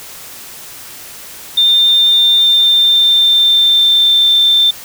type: tone with pitch glide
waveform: triangle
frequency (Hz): 3605 to 3566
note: A7 to A7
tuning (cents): +41 to +22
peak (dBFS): -3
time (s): 1.57-4.71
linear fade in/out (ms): 10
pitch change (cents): -19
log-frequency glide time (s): 1.98-4.21
effects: tanh soft clip ceiling -5 dBFS + white hiss -32 dBFS RMS until 4.84 s